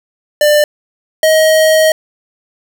square tone pair in turn, 595 / 630.4 Hz, D5 / D#5, +22 / +23 cents, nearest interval minor second, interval 101 cents, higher second, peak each -7 dBFS, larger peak neither, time 0.41-0.64 / 1.23-1.92 s, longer second, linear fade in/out 2 ms, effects none

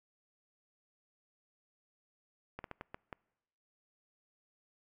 slowing click train, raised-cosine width 0.5 ms, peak -27 dBFS, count 6, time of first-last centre 2.59-3.128 s, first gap 52 ms, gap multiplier 1.37, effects noise-tail reverb RT60 1.0 s tail -26 dB re dry

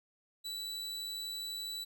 40% pulse tone, 3951 Hz, B7, in tune, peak -37 dBFS, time 0.44-1.85 s, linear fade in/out 20 ms, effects none

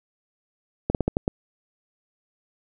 slowing click train, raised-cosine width 2 ms, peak -8 dBFS, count 6, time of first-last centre 0.9-1.279 s, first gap 48 ms, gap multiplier 1.23, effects none

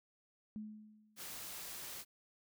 sine tone with exponential decay, 213.8 Hz, A3, 49 cents flat, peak -40 dBFS, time 0.56-1.35 s, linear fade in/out 0 ms, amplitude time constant 170 ms
white noise, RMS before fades -47 dBFS, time 1.16-2.05 s, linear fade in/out 50 ms
effects none

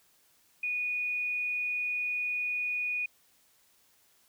sine tone, 2465 Hz, D#7, 17 cents flat, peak -29 dBFS, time 0.63-3.06 s, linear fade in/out 5 ms, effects white hiss -66 dBFS RMS until 4.28 s

